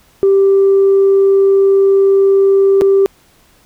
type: tone with dropouts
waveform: sine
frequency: 391.6 Hz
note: G4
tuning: 2 cents flat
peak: -5 dBFS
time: 0.23-3.06 s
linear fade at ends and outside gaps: 0 ms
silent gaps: 2.811-2.818 s
effects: tanh soft clip ceiling -3 dBFS + pink hiss -50 dBFS RMS until 3.65 s